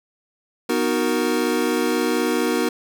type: chord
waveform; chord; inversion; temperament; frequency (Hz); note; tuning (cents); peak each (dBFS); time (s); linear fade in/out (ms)
square; B major seventh; none; equal; 246.9 / 311.1 / 370 / 466.2; B3 / D#4 / F#4 / A#4; 0 / 0 / 0 / 0; -25; 0.69-2.69; 5
effects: 8-bit